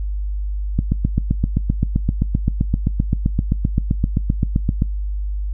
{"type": "click train", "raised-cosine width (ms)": 5, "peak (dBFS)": -4, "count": 32, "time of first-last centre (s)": [0.79, 4.821], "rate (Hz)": 7.69, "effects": ["noise-tail reverb RT60 0.2 s tail -25 dB re dry", "added 50 Hz sine -20 dBFS peak until 5.53 s"]}